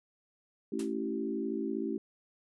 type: chord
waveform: sine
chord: A dominant seventh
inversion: none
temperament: equal with one note detuned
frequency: 220 / 277.2 / 329.6 / 385.9 Hz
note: A3 / C#4 / E4 / G4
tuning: 0 / 0 / 0 / -27 cents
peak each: -37 dBFS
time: 0.72-1.98 s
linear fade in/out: 5 ms
type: noise with exponential decay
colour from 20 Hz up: white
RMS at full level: -40 dBFS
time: 0.79-0.94 s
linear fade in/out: 5 ms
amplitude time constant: 31 ms
effects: resampled to 24000 Hz